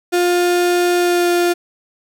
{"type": "tone with pitch glide", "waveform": "35% pulse", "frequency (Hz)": [353.1, 349.9], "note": ["F4", "F4"], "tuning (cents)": [19, 3], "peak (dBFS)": -11, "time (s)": [0.12, 1.54], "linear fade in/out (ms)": 20, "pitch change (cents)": -16, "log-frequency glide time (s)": [0.97, 1.3], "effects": []}